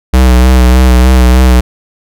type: tone with vibrato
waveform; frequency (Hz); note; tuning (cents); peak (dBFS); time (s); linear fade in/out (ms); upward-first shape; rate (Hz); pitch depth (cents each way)
square; 63; B1; +35; -3; 0.13-1.61; 10; sine; 3.3; 35
effects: none